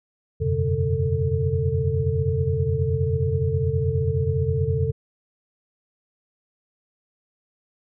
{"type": "tone cluster", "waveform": "sine", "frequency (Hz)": [85.8, 95.3, 127.1, 142, 446], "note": ["F2", "G2", "C3", "C#3", "A4"], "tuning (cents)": [-30, -48, -50, 42, 23], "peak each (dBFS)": -26, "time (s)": [0.4, 4.92], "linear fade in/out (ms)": 20, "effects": []}